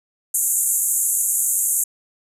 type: band-pass noise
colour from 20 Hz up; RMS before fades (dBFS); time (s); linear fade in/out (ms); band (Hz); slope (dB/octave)
pink; -20; 0.34-1.84; 5; 6800 to 13000; 96
effects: none